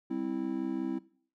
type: chord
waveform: triangle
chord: C major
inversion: second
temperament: just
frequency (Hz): 196.22 / 261.6 / 327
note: G3 / C4 / E4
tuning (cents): +2 / 0 / -14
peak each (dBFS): -38 / -32 / -32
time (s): 0.1-0.99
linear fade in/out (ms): 10
effects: noise-tail reverb RT60 0.5 s tail -19 dB re dry